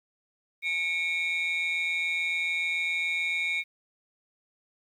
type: tone cluster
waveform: sine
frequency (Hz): 2211 / 2378 / 3745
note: C#7 / D7 / A#7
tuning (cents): -5 / +21 / +7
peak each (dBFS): -27 / -28 / -35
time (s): 0.62-3.64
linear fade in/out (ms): 50
effects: tanh soft clip ceiling -22 dBFS + 10-bit